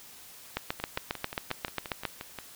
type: two click trains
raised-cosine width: 0.3 ms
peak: -13 / -21 dBFS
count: 12 / 10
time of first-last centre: 0.57-2.052 / 0.8-2.387 s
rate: 7.42 / 5.67 Hz
effects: white hiss -50 dBFS RMS until 2.55 s